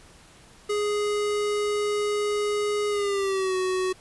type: tone with pitch glide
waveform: square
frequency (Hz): 415.3 to 372.1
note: G#4 to F#4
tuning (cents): 0 to +10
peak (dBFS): -24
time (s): 0.69-3.93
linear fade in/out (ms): 10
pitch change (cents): -190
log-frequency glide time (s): 2.89-3.56
effects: pink hiss -52 dBFS RMS until 4 s + resampled to 24000 Hz